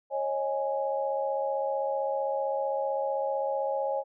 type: chord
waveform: sine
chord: C# suspended second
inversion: none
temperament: equal with one note detuned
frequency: 546.7 / 622.3 / 830.6 Hz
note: C#5 / D#5 / G#5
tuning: -24 / 0 / 0 cents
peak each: -29 / -34 / -32 dBFS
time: 0.1-4.04 s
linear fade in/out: 50 ms
effects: none